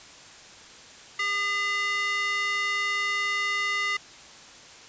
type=tone with high-pass filter; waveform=square; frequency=405 Hz; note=G#4; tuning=43 cents flat; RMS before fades=-27 dBFS; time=1.19-3.97 s; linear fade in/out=5 ms; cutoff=1700 Hz; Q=5.6; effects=white hiss -47 dBFS RMS until 4.88 s + resampled to 16000 Hz